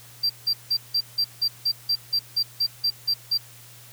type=tone bursts; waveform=triangle; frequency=4713 Hz; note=D8; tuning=5 cents sharp; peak=-18 dBFS; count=14; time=0.23-3.378 s; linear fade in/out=10 ms; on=67 ms; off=170 ms; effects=added 119 Hz sine -50 dBFS peak until 3.92 s + white hiss -48 dBFS RMS until 3.92 s